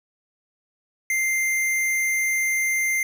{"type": "tone", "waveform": "square", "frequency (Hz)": 2093, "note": "C7", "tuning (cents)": 0, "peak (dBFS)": -21, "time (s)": [1.1, 3.03], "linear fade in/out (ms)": 2, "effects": []}